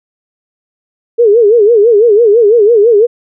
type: tone with vibrato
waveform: sine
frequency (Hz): 440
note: A4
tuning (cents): 0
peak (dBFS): -3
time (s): 1.18-3.07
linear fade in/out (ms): 20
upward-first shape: sine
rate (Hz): 6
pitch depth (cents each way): 160
effects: none